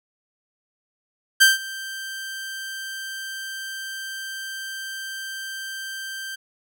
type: tone with ADSR envelope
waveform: sawtooth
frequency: 1568 Hz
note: G6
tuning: in tune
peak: -6 dBFS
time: 1.4-6.36 s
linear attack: 18 ms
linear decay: 160 ms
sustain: -21 dB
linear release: 14 ms
effects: none